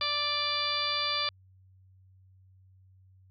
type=harmonic tone with a mistuned harmonic; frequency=586 Hz; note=D5; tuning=4 cents flat; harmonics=1 / 2 / 3 / 4 / 5 / 6 / 7 / 8; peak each=-41 / -34 / -41 / -36 / -40 / -33 / -38 / -33 dBFS; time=0.01-1.29 s; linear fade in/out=2 ms; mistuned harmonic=4; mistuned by=+19 cents; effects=added 94 Hz sine -56 dBFS peak until 3.3 s